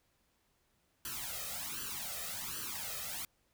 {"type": "noise with flanger", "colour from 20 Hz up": "white", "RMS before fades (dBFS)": -41, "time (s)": [1.05, 3.25], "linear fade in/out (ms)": 2, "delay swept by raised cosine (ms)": [0.67, 1.62], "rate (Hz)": 1.3, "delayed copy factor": 0.9, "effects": ["pink hiss -75 dBFS RMS until 3.53 s"]}